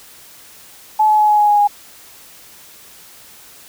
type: tone with pitch steps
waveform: sine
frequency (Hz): 860 / 853.6 / 847.2 / 840.8 / 834.6 / 828.3 / 822.1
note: A5 / G#5 / G#5 / G#5 / G#5 / G#5 / G#5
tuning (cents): -40 / +47 / +34 / +21 / +8 / -5 / -18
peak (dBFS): -9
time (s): 0.99-1.676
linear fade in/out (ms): 10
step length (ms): 98
effects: white hiss -42 dBFS RMS until 3.68 s